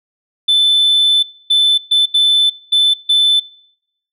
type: tone bursts at uneven times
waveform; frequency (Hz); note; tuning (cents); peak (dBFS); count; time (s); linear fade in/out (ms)
sine; 3520; A7; 0; -6; 6; 0.48-1.23 / 1.5-1.78 / 1.91-2.06 / 2.14-2.5 / 2.72-2.94 / 3.09-3.4; 10
effects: noise-tail reverb RT60 0.8 s tail -26 dB re dry + tanh soft clip ceiling -7 dBFS